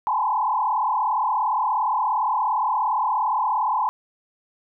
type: tone with frequency modulation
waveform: sine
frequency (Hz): 932.3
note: A#5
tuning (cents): 0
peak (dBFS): -19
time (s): 0.07-3.89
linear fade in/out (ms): 0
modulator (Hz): 37.2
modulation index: 3
effects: none